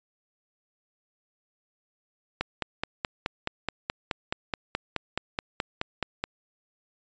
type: click train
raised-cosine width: 0.3 ms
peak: -11 dBFS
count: 19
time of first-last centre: 2.41-6.24 s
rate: 4.7 Hz
effects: resampled to 16000 Hz